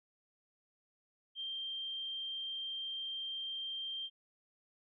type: tone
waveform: sine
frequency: 3167 Hz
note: G7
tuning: 17 cents sharp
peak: -38 dBFS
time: 1.35-4.1 s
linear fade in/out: 50 ms
effects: none